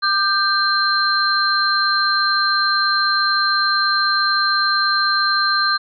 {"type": "tone cluster", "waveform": "sine", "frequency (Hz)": [1199, 1570, 4143], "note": ["D6", "G6", "C8"], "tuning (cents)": [36, 2, -18], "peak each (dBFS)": -19, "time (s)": [0.02, 5.78], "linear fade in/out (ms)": 20, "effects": []}